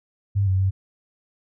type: tone with pitch steps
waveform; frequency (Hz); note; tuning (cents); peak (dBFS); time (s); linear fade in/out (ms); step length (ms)
sine; 99.7 / 94.4 / 95.7; G2 / F#2 / G2; +30 / +35 / -41; -17; 0.35-0.71; 20; 120
effects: none